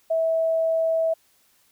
sine tone, 651 Hz, E5, 22 cents flat, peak -19 dBFS, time 0.1-1.14 s, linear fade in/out 10 ms, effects white hiss -62 dBFS RMS until 1.71 s

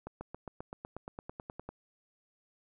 accelerating click train, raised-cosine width 1 ms, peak -27 dBFS, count 15, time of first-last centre 0.07-1.69 s, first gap 140 ms, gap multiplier 0.97, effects none

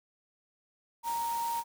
sine tone in noise, 932.3 Hz, A#5, in tune, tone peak -30 dBFS, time 1.03-1.64 s, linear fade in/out 50 ms, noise white, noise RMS -43 dBFS, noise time 1.03-1.64 s, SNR +10 dB, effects none

